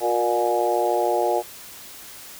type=harmonic tone with a mistuned harmonic; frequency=119.4 Hz; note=A#2; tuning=42 cents sharp; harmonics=3 / 4 / 5 / 6 / 7; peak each=-25 / -25 / -25 / -25 / -25 dBFS; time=0-1.43 s; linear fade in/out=50 ms; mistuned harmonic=4; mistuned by=-24 cents; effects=white hiss -41 dBFS RMS until 2.39 s